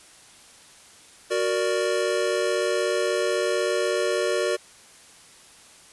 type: chord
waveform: square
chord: Gb augmented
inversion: none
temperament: equal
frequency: 370 / 466.2 / 587.3 Hz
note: Gb4 / Bb4 / D5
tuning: 0 / 0 / 0 cents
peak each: -27 dBFS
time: 1.3-4.57 s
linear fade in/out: 20 ms
effects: white hiss -50 dBFS RMS until 5.92 s + resampled to 24000 Hz